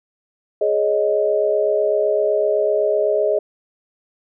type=chord; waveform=sine; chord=Ab suspended fourth; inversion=none; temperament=equal with one note detuned; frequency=418.7 / 554.4 / 622.3 Hz; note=Ab4 / Db5 / Eb5; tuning=+14 / 0 / 0 cents; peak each=-19 / -22 / -18 dBFS; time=0.61-3.39 s; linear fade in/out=5 ms; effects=none